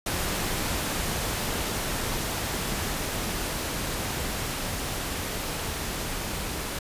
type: noise with level ramp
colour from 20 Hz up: pink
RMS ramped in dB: -28 to -32 dBFS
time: 0.06-6.79 s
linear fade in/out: 5 ms
effects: resampled to 32000 Hz